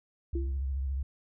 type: tone with vibrato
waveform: sine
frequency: 67.4 Hz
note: C#2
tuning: 48 cents flat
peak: -29 dBFS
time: 0.33-1.03 s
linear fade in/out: 5 ms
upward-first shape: triangle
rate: 14 Hz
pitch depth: 110 cents each way
type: tone with exponential decay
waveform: sine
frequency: 339.4 Hz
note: F4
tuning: 49 cents flat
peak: -30 dBFS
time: 0.35-0.62 s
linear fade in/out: 5 ms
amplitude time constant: 57 ms
effects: none